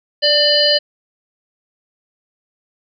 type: harmonic tone with a mistuned harmonic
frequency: 597 Hz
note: D5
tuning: 28 cents sharp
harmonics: 1 / 3 / 5 / 7 / 8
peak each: -16 / -22 / -17 / -16 / -17 dBFS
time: 0.22-0.79 s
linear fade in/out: 20 ms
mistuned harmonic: 1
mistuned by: -29 cents
effects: none